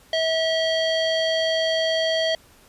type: tone with low-pass filter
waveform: square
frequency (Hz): 647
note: E5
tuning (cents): -32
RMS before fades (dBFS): -22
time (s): 0.13-2.35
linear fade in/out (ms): 2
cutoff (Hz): 3900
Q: 6.6
effects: pink hiss -53 dBFS RMS until 2.68 s + resampled to 32000 Hz